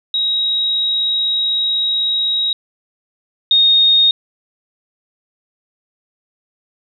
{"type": "tone pair in turn", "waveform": "sine", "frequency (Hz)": [3811, 3709], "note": ["A#7", "A#7"], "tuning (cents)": [38, -9], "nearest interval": "unison", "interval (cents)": 47, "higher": "first", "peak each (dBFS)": [-14, -8], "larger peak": "second", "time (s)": [[0.14, 2.53], [3.51, 4.11]], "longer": "first", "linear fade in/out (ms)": 2, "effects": []}